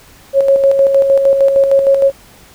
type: tone with tremolo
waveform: sine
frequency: 548 Hz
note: C#5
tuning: 20 cents flat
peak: -5 dBFS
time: 0.33-2.12 s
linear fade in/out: 50 ms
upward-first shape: square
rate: 6.5 Hz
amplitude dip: 45%
effects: pink hiss -42 dBFS RMS until 2.54 s